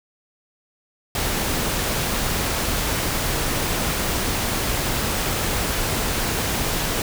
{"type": "noise", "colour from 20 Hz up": "pink", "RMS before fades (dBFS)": -23, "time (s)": [1.15, 7.02], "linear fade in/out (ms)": 2, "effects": []}